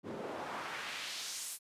pink noise with band-pass filter sweep, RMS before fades -42 dBFS, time 0.03-1.59 s, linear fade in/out 50 ms, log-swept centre 300 to 11000 Hz, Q 1.2, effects high-pass 100 Hz 12 dB/octave + resampled to 32000 Hz

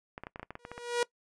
clicks, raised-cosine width 0.5 ms, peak -25 dBFS, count 11, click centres 0.179 / 0.236 / 0.269 / 0.359 / 0.396 / 0.43 / 0.506 / 0.554 / 0.651 / 0.716 / 0.779 s
sawtooth tone with exponential growth, 480 Hz, B4, 49 cents flat, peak -20 dBFS, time 0.59-1.03 s, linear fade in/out 2 ms, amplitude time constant 95 ms
effects noise-tail reverb RT60 0.1 s tail -21 dB re dry + resampled to 22050 Hz

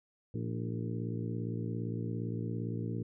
harmonic tone with a mistuned harmonic, 57.5 Hz, A#1, 23 cents flat, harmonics 2 / 3 / 4 / 5 / 6 / 7 / 8, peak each -36 / -40 / -42 / -44 / -46 / -47 / -48 dBFS, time 0.34-3.03 s, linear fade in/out 5 ms, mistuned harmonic 5, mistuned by +63 cents, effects none

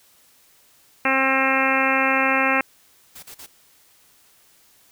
harmonic tone, 266.5 Hz, C4, 32 cents sharp, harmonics 1 / 2 / 3 / 4 / 5 / 6 / 7 / 8 / 9 / 10, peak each -26 / -26 / -26 / -26 / -26 / -26 / -26 / -26 / -26 / -26 dBFS, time 1.05-2.61 s, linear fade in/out 2 ms
white noise bursts, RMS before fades -40 dBFS, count 3, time 3.15-3.465 s, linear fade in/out 10 ms, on 79 ms, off 39 ms
effects white hiss -56 dBFS RMS until 4.91 s

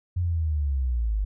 sine linear sweep, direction down, 90.5 to 48.53 Hz, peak -22 dBFS, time 0.16-1.25 s, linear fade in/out 10 ms, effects none

